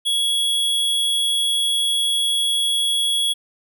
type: tone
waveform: square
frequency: 3344 Hz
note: G#7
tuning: 11 cents sharp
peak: -18 dBFS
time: 0.05-3.34 s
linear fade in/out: 20 ms
effects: none